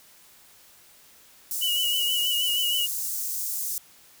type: high-pass noise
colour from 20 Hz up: white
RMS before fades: -30 dBFS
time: 1.51-3.78 s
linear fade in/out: 0 ms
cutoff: 6000 Hz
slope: 24 dB/octave
type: tone with vibrato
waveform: sine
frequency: 2933 Hz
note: F#7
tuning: 16 cents flat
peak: -23 dBFS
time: 1.61-2.87 s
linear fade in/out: 20 ms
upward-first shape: triangle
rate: 6.3 Hz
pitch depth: 48 cents each way
effects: white hiss -54 dBFS RMS until 4.2 s